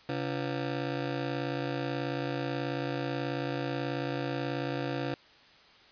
20% pulse ring-modulated tone, 210 Hz, G#3, 19 cents sharp, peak -23 dBFS, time 0.09-5.14 s, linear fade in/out 0 ms, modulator 75.8 Hz, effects white hiss -57 dBFS RMS until 5.91 s + resampled to 11025 Hz

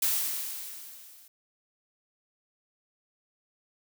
blue noise with level ramp, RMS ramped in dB -25 to -55 dBFS, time 0.02-1.28 s, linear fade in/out 5 ms, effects none

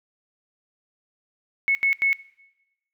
sine tone bursts at uneven times, 2198 Hz, C#7, 15 cents flat, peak -17 dBFS, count 3, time 1.68-1.75 / 1.83-1.93 / 2.02-2.13 s, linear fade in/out 0 ms, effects noise-tail reverb RT60 1.0 s tail -21 dB re dry

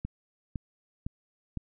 click train, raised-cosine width 5 ms, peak -21 dBFS, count 4, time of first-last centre 0.05-1.573 s, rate 1.97 Hz, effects none

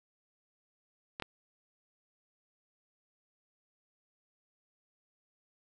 clicks, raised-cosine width 0.3 ms, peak -21 dBFS, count 2, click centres 1.199 / 1.223 s, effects none

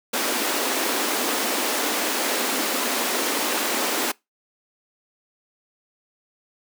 pink high-pass noise, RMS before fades -24 dBFS, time 0.13-4.12 s, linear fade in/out 10 ms, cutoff 240 Hz, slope 48 dB/octave, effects noise-tail reverb RT60 0.2 s tail -24 dB re dry

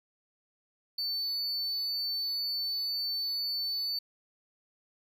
triangle tone, 4501 Hz, C#8, 26 cents sharp, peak -29 dBFS, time 0.98-3.99 s, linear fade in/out 5 ms, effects none

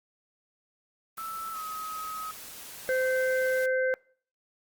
white noise, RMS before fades -44 dBFS, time 1.17-3.66 s, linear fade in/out 5 ms
sine tone with pitch glide, 1318.5 to 1271.4 Hz, E6 to D#6, 0 to +37 cents, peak -34 dBFS, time 1.18-2.31 s, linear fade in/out 0 ms, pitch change -63 cents, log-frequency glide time 1.52-1.59 s
harmonic tone, 517 Hz, C5, 21 cents flat, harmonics 1 / 3 / 4, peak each -25 / -30 / -39 dBFS, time 2.89-3.94 s, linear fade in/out 0 ms
effects noise-tail reverb RT60 0.5 s tail -25 dB re dry + Opus 32 kbps

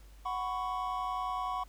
triangle chord, F# suspended fourth, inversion none, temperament equal with one note detuned, 740 / 998.1 / 1108.7 Hz, F#5 / B5 / C#6, 0 / +18 / 0 cents, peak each -35 / -36 / -34 dBFS, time 0.25-1.64 s, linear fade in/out 10 ms, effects added 50 Hz sine -51 dBFS peak until 1.68 s + pink hiss -63 dBFS RMS until 1.68 s

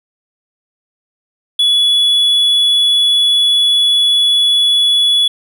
triangle tone, 3405 Hz, G#7, 42 cents sharp, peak -7 dBFS, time 1.59-5.28 s, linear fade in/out 5 ms, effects none

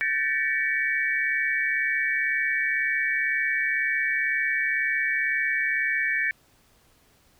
sine tone cluster, 1543 / 1768 / 1910 / 2269 Hz, G6 / A6 / A#6 / C#7, -28 / +8 / +42 / +40 cents, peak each -34 / -25 / -31 / -27 dBFS, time 0.01-6.31 s, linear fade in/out 0 ms, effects pink hiss -61 dBFS RMS until 7.39 s

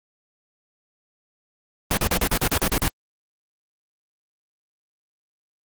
pink noise bursts, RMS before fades -20 dBFS, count 10, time 1.91-2.88 s, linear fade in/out 0 ms, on 61 ms, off 40 ms, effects Opus 24 kbps

